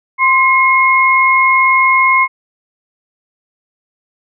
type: tone pair together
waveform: sine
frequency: 1046.5 / 2159 Hz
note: C6 / C#7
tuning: 0 / -46 cents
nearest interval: octave + minor second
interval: 1254 cents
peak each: -10 dBFS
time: 0.18-2.28 s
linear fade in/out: 50 ms
effects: none